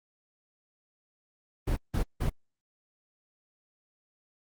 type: noise bursts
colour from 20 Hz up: brown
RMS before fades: -27 dBFS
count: 3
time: 1.67-2.298 s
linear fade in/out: 10 ms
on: 96 ms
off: 170 ms
effects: Opus 24 kbps